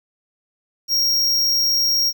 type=tone; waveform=square; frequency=5588 Hz; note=F8; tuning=in tune; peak=-16 dBFS; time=0.88-2.13 s; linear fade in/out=50 ms; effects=9-bit